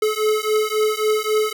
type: beating tone pair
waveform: square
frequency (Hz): 427.9 / 431.6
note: A4 / A4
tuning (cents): -48 / -33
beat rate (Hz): 3.7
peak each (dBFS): -21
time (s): 0.02-1.53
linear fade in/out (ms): 5
effects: none